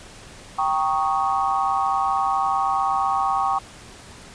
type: chord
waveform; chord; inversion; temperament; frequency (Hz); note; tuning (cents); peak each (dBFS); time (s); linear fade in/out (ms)
sine; Eb dominant seventh; first; equal; 784 / 932.3 / 1108.7 / 1244.5; G5 / Bb5 / Db6 / Eb6; 0 / 0 / 0 / 0; -22 / -28 / -23 / -28; 0.58-3.59; 10
effects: pink hiss -43 dBFS RMS until 4.34 s + resampled to 22050 Hz